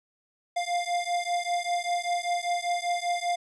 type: beating tone pair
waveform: square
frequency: 698.5 / 703.6 Hz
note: F5 / F5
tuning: 0 / +13 cents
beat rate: 5.1 Hz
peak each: -30 dBFS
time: 0.56-3.36 s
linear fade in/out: 10 ms
effects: resampled to 22050 Hz + 11-bit